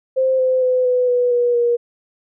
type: tone with pitch steps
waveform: sine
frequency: 523 / 514.9 / 506.9 / 499.1 / 491.4 / 483.8 / 476.3 Hz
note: C5 / C5 / B4 / B4 / B4 / B4 / A#4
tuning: -1 / -28 / +45 / +18 / -9 / -36 / +37 cents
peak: -13 dBFS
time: 0.16-1.77 s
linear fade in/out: 20 ms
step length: 230 ms
effects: none